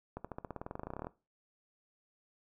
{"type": "accelerating click train", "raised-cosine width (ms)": 1, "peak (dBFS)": -26, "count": 21, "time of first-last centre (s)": [0.17, 1.069], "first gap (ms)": 76, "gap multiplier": 0.94, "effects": ["noise-tail reverb RT60 0.3 s tail -19 dB re dry"]}